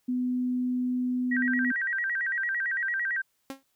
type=tone; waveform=sine; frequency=250.2 Hz; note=B3; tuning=23 cents sharp; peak=-25 dBFS; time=0.08-1.72 s; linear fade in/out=10 ms
type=tone with vibrato; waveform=sine; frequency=1733 Hz; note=A6; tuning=27 cents flat; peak=-26 dBFS; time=1.31-3.22 s; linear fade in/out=10 ms; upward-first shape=square; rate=8.9 Hz; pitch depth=170 cents each way
type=tone with exponential decay; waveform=sawtooth; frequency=270 Hz; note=C#4; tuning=45 cents flat; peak=-28 dBFS; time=3.5-3.63 s; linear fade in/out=1 ms; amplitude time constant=28 ms
effects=white hiss -73 dBFS RMS until 3.75 s